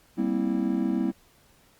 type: chord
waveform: triangle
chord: C dominant seventh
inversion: second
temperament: just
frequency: 196.22 / 235.5 / 261.6 / 327 Hz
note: G3 / Bb3 / C4 / E4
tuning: +2 / +18 / 0 / -14 cents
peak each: -27 dBFS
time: 0.17-1.12 s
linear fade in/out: 20 ms
effects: pink hiss -60 dBFS RMS until 1.79 s + Opus 48 kbps